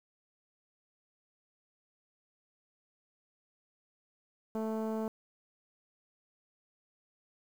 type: tone with low-pass filter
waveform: 10% pulse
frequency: 220 Hz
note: A3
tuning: in tune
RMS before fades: -35 dBFS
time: 4.55-5.08 s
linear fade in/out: 2 ms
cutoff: 600 Hz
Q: 0.56
effects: 9-bit